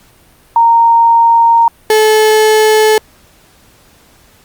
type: tone pair in turn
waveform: sine / 35% pulse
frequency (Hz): 926 / 432.7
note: A#5 / A4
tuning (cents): -12 / -29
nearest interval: octave + minor second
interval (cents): 1317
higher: first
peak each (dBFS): -4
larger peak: neither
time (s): 0.56-1.68 / 1.9-2.98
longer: first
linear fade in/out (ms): 2
effects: pink hiss -46 dBFS RMS until 4.44 s + Opus 48 kbps